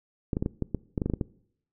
clicks, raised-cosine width 3 ms, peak -14 dBFS, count 12, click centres 0.332 / 0.369 / 0.425 / 0.461 / 0.623 / 0.747 / 0.978 / 1.018 / 1.06 / 1.099 / 1.137 / 1.212 s, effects noise-tail reverb RT60 0.7 s tail -22 dB re dry

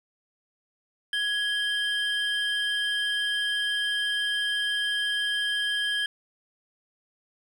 triangle tone pair together, 1669 / 3157 Hz, G#6 / G7, +8 / +12 cents, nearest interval major seventh, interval 1104 cents, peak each -26 dBFS, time 1.13-6.06 s, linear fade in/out 2 ms, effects none

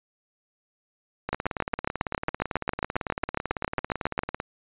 two click trains, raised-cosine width 0.5 ms, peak -9 / -14 dBFS, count 22 / 57, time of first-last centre 1.33-4.191 / 1.29-4.401 s, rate 7.34 / 18 Hz, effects resampled to 8000 Hz

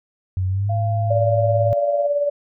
sine tone with pitch glide, 93.2 to 106.44 Hz, F#2 to G#2, +13 to +43 cents, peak -18 dBFS, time 0.37-1.73 s, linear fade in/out 0 ms, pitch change +230 cents, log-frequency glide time 0.48-0.76 s
sine tone, 688 Hz, F5, 26 cents flat, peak -24 dBFS, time 0.69-2.07 s, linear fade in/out 10 ms
sine tone with tremolo, 578 Hz, D5, 28 cents flat, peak -15 dBFS, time 1.1-2.3 s, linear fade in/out 10 ms, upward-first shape sine, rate 18 Hz, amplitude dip 45%
effects none

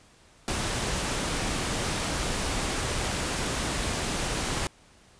pink noise, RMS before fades -29 dBFS, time 0.48-4.67 s, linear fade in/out 0 ms, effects pink hiss -57 dBFS RMS until 5.19 s + resampled to 22050 Hz

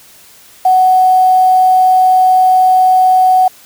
sine tone with quantisation, 744 Hz, F#5, 9 cents sharp, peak -5 dBFS, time 0.65-3.48 s, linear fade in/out 5 ms, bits 5, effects white hiss -41 dBFS RMS until 3.65 s

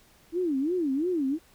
sine tone with vibrato, 311.7 Hz, D#4, 3 cents sharp, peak -24 dBFS, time 0.32-1.39 s, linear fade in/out 50 ms, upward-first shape sine, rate 2.9 Hz, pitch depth 290 cents each way, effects pink hiss -59 dBFS RMS until 1.54 s

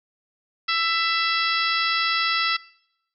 harmonic tone with a mistuned harmonic, 665 Hz, E5, 15 cents sharp, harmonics 2 / 3 / 4 / 5 / 6 / 7 / 8, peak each -25 / -27 / -28 / -29 / -30 / -30 / -31 dBFS, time 0.68-2.57 s, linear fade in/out 10 ms, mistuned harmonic 8, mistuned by -31 cents, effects noise-tail reverb RT60 0.8 s tail -22 dB re dry

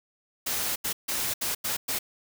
white noise bursts at uneven times, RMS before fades -29 dBFS, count 6, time 0.46-0.76 / 0.84-0.93 / 1.08-1.34 / 1.41-1.55 / 1.64-1.77 / 1.88-1.99 s, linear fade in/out 10 ms, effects none

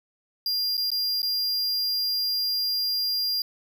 square tone with dropouts, 4800 Hz, D8, 37 cents sharp, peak -24 dBFS, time 0.46-3.42 s, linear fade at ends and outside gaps 2 ms, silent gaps 0.77-0.777 / 0.904-0.916 / 1.219-1.229 s, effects none

